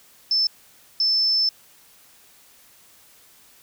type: tone bursts at uneven times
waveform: sine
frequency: 5280 Hz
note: E8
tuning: 2 cents sharp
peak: -17 dBFS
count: 2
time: 0.31-0.47 / 1-1.49 s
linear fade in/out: 2 ms
effects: white hiss -53 dBFS RMS until 3.62 s